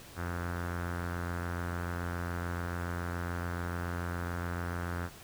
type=tone with low-pass filter; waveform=sawtooth; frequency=87 Hz; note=F2; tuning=6 cents flat; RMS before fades=-36 dBFS; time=0.15-5.1 s; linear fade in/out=50 ms; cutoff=1500 Hz; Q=4; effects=pink hiss -51 dBFS RMS until 5.23 s